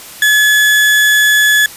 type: tone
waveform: 35% pulse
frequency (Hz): 1709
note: G#6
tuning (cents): +49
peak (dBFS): -5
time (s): 0.22-1.66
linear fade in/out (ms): 2
effects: white hiss -32 dBFS RMS until 1.76 s + resampled to 32000 Hz